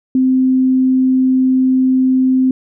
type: tone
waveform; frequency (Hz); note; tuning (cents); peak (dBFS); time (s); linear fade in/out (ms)
sine; 259.3; C4; -15; -9; 0.15-2.51; 2
effects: none